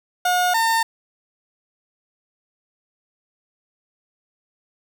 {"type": "tone pair in turn", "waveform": "30% pulse", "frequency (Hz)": [720, 907.1], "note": ["F#5", "A#5"], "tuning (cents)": [-47, -47], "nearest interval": "major third", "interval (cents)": 400, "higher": "second", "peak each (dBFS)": -14, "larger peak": "neither", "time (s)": [[0.25, 0.54], [0.54, 0.83]], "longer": "neither", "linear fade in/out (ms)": 5, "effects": []}